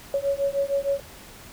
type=beating tone pair; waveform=sine; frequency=554 / 560.5 Hz; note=C#5 / C#5; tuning=-1 / +19 cents; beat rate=6.5 Hz; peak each=-25 dBFS; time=0.14-1 s; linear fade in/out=2 ms; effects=pink hiss -45 dBFS RMS until 1.52 s